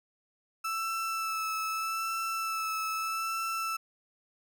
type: tone with vibrato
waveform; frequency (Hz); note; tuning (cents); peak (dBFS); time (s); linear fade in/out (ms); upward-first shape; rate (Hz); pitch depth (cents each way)
35% pulse; 1318.5; E6; 0; -29; 0.64-3.77; 10; sine; 0.8; 20
effects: none